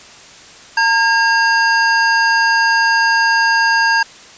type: tone pair together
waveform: square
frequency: 910 / 1621.4 Hz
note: A#5 / G#6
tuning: -42 / -42 cents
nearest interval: minor seventh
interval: 1000 cents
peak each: -16 / -13 dBFS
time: 0.77-4.03 s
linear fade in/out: 5 ms
effects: white hiss -39 dBFS RMS until 4.37 s + resampled to 16000 Hz